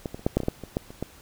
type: clicks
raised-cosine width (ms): 2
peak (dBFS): -16 / -21 / -30 / -8 / -7 / -15 / -18 / -9 / -22 / -11 / -27 / -15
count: 12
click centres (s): 0.058 / 0.145 / 0.194 / 0.265 / 0.37 / 0.403 / 0.434 / 0.484 / 0.637 / 0.769 / 0.905 / 1.026
effects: pink hiss -51 dBFS RMS until 1.21 s